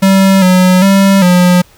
square tone with pitch steps, 193.1 / 183.5 / 195.5 / 179.1 Hz, G3 / F#3 / G3 / F3, -26 / -14 / -4 / +44 cents, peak -5 dBFS, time 0.02-1.62 s, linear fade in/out 10 ms, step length 400 ms, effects pink hiss -44 dBFS RMS until 1.77 s

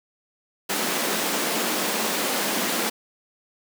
pink high-pass noise, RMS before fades -25 dBFS, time 0.69-2.9 s, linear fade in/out 10 ms, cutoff 190 Hz, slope 48 dB/octave, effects none

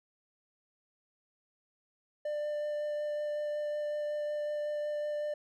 triangle tone with vibrato, 595 Hz, D5, 22 cents sharp, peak -30 dBFS, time 2.25-5.34 s, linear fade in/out 5 ms, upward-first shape sine, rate 5.4 Hz, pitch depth 8 cents each way, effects none

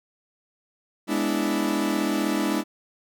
40% pulse chord, E dominant seventh, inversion first, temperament equal, 207.7 / 246.9 / 293.7 / 329.6 Hz, G#3 / B3 / D4 / E4, 0 / 0 / 0 / 0 cents, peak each -27 / -30 / -26 / -27 dBFS, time 1.07-2.64 s, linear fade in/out 50 ms, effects none

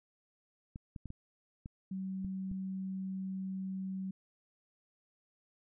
clicks, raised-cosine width 5 ms, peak -31 dBFS, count 7, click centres 0.759 / 0.962 / 1.057 / 1.104 / 1.659 / 2.247 / 2.515 s
sine tone, 190 Hz, F#3, 46 cents sharp, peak -36 dBFS, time 1.91-4.11 s, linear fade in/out 5 ms
effects none

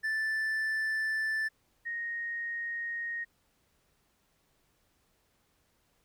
triangle / sine tone pair in turn, 1761 / 1865.7 Hz, A6 / A#6, +1 / +1 cents, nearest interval minor second, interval 100 cents, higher second, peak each -27 / -33 dBFS, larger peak first, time 0.03-1.49 / 1.85-3.25 s, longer first, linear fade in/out 20 ms, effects pink hiss -72 dBFS RMS until 6.04 s

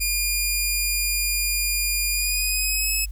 10% pulse tone with pitch glide, 2420 to 2579 Hz, D#7 to E7, -49 to -39 cents, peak -13 dBFS, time 0-3.06 s, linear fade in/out 20 ms, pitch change +110 cents, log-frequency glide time 2.11-2.93 s, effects added 50 Hz sine -29 dBFS peak until 3.11 s + white hiss -58 dBFS RMS until 3.11 s

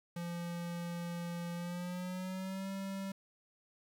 square tone with pitch glide, 172.1 to 194.29 Hz, F3 to G3, -25 to -15 cents, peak -39 dBFS, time 0.16-3.12 s, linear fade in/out 5 ms, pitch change +210 cents, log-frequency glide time 1.54-2.7 s, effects 11-bit

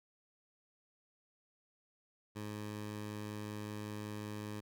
15% pulse tone, 105.3 Hz, G#2, 24 cents sharp, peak -35 dBFS, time 2.35-4.61 s, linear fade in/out 20 ms, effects none

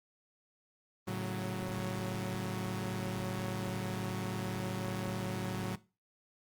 sawtooth chord, F# minor, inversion first, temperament equal, 110 / 138.59 / 185 Hz, A2 / C#3 / F#3, 0 / 0 / 0 cents, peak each -35 / -39 / -33 dBFS, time 1.07-5.76 s, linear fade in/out 10 ms, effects noise-tail reverb RT60 0.3 s tail -18 dB re dry + Opus 24 kbps

